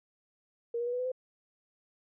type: tone with pitch steps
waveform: sine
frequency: 468.9 / 477.4 / 486 / 494.8 / 503.7 / 512.8 Hz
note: A#4 / A#4 / B4 / B4 / B4 / C5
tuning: +10 / +41 / -28 / +3 / +34 / -35 cents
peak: -30 dBFS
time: 0.74-1.118 s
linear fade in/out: 5 ms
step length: 63 ms
effects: none